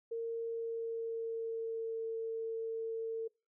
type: tone with pitch glide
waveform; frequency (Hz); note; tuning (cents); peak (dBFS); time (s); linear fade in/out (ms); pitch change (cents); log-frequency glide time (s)
sine; 459.2 to 451.3; A#4 to A4; -26 to +44; -35; 0.11-3.28; 10; -30; 0.44-2.02
effects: noise-tail reverb RT60 0.3 s tail -25 dB re dry